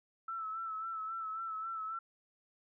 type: tone with vibrato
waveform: sine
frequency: 1318.5 Hz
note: E6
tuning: in tune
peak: -37 dBFS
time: 0.28-1.99 s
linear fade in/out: 5 ms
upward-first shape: sine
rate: 3.7 Hz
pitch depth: 41 cents each way
effects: none